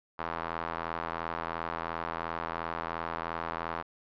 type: tone with band-pass filter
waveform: square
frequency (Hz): 41.44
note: E1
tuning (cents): +10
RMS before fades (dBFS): -36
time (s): 0.18-3.83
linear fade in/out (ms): 20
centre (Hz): 1100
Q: 1.8
effects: resampled to 11025 Hz